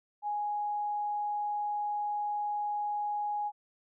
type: tone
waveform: sine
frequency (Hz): 830.6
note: G#5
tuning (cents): 0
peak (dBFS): -30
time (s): 0.22-3.52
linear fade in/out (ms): 50
effects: none